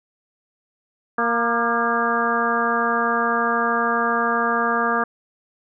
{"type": "harmonic tone with a mistuned harmonic", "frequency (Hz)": 233.1, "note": "A#3", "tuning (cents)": 0, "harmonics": [1, 2, 3, 4, 5, 6, 7], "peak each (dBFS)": [-27, -26, -26, -28, -22, -28, -25], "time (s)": [1.18, 5.04], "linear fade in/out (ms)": 5, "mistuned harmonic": 5, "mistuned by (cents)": 37, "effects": []}